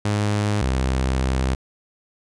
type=tone pair in turn; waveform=sawtooth; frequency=104 / 65.14 Hz; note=G#2 / C2; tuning=+3 / -7 cents; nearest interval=minor sixth; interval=810 cents; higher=first; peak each=-15 dBFS; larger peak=neither; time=0.05-0.62 / 0.62-1.55 s; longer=second; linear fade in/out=5 ms; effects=resampled to 22050 Hz